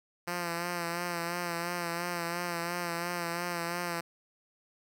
5% pulse tone with vibrato, 172.6 Hz, F3, 20 cents flat, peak -21 dBFS, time 0.27-4.01 s, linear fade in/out 10 ms, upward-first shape sine, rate 2.9 Hz, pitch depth 38 cents each way, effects none

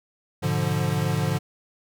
square chord, G# diminished seventh, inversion none, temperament equal, 103.83 / 123.47 / 146.83 / 174.61 Hz, G#2 / B2 / D3 / F3, 0 / 0 / 0 / 0 cents, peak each -29 / -31 / -26 / -29 dBFS, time 0.42-1.39 s, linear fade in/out 20 ms, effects none

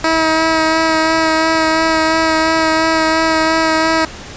10% pulse tone with vibrato, 320.7 Hz, E4, 48 cents flat, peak -3 dBFS, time 0.04-4.05 s, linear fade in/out 2 ms, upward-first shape sine, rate 2.9 Hz, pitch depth 16 cents each way, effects pink hiss -31 dBFS RMS until 4.36 s + resampled to 16000 Hz

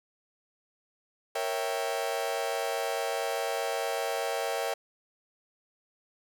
40% pulse chord, A# diminished seventh, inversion none, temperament equal, 466.2 / 554.4 / 659.3 / 784 Hz, A#4 / C#5 / E5 / G5, 0 / 0 / 0 / 0 cents, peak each -34 dBFS, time 1.35-4.74 s, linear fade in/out 5 ms, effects none

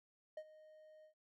triangle tone with ADSR envelope, 620 Hz, D#5, 6 cents flat, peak -40 dBFS, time 0.37-1.14 s, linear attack 4 ms, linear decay 58 ms, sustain -17 dB, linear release 98 ms, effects none

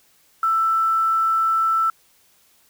sine tone with quantisation, 1327 Hz, E6, 11 cents sharp, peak -16 dBFS, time 0.43-1.9 s, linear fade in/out 2 ms, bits 7, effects white hiss -58 dBFS RMS until 2.69 s

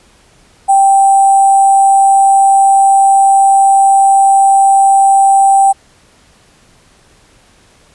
sine tone with sample-and-hold, 784 Hz, G5, in tune, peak -4 dBFS, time 0.68-5.73 s, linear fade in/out 20 ms, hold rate 8820 Hz, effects pink hiss -47 dBFS RMS until 7.94 s + resampled to 24000 Hz

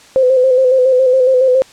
sine tone with vibrato, 515 Hz, C5, 28 cents flat, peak -7 dBFS, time 0.16-1.62 s, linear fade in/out 0 ms, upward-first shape square, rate 7.2 Hz, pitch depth 38 cents each way, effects white hiss -42 dBFS RMS until 1.72 s + low-pass 7000 Hz 12 dB/octave

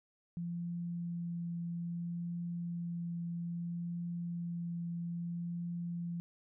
sine tone with vibrato, 171.5 Hz, F3, 31 cents flat, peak -36 dBFS, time 0.37-6.2 s, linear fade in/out 0 ms, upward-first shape triangle, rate 0.61 Hz, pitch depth 10 cents each way, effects none

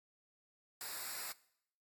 white noise with comb filter, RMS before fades -44 dBFS, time 0.81-1.32 s, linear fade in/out 0 ms, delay 0.32 ms, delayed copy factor -0.7, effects noise-tail reverb RT60 0.7 s tail -20 dB re dry + AAC 64 kbps

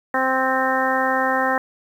harmonic tone, 261.6 Hz, C4, in tune, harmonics 1 / 2 / 3 / 4 / 5 / 6 / 7, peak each -27 / -24 / -23 / -25 / -27 / -27 / -24 dBFS, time 0.14-1.58 s, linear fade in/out 2 ms, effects 8-bit

